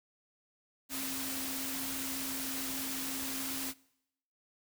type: tone in noise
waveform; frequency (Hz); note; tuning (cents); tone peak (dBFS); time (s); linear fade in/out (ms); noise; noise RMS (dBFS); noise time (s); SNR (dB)
sine; 267.1; C4; +36; -42; 0.89-3.74; 50; white; -38; 0.89-3.74; -7
effects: noise-tail reverb RT60 0.8 s tail -23 dB re dry